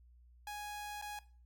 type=tone with dropouts; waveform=sawtooth; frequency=830.6 Hz; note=G#5; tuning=in tune; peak=-38 dBFS; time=0.47-1.19 s; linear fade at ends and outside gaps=2 ms; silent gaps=1.015-1.023 s; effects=noise-tail reverb RT60 0.4 s tail -18 dB re dry + added 60 Hz sine -59 dBFS peak until 1.45 s